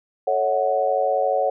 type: chord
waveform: sine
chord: F# minor seventh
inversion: first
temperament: equal with one note detuned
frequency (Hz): 440 / 554.4 / 645.7 / 740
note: A4 / C#5 / E5 / F#5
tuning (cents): 0 / 0 / -36 / 0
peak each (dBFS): -27 / -21 / -27 / -22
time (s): 0.27-1.5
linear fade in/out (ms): 5
effects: none